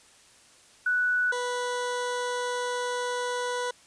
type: tone pair in turn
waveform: sine / 20% pulse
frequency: 1480 / 491.9 Hz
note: F#6 / B4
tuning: 0 / -7 cents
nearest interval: octave + perfect fifth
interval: 1907 cents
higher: first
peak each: -22 / -23 dBFS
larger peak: first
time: 0.86-1.32 / 1.32-3.71 s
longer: second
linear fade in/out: 5 ms
effects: white hiss -56 dBFS RMS until 3.86 s + resampled to 22050 Hz